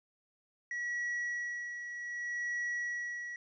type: tone with tremolo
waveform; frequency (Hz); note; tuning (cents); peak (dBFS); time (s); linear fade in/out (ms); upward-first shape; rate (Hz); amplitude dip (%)
triangle; 1927; B6; -43; -31; 0.71-3.36; 2; sine; 0.65; 55
effects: resampled to 16000 Hz + 12-bit